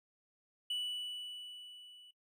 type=tone with level ramp; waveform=triangle; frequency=2960 Hz; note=F#7; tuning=in tune; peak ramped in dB=-32 to -54 dBFS; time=0.7-2.11 s; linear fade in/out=5 ms; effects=noise-tail reverb RT60 0.1 s tail -19 dB re dry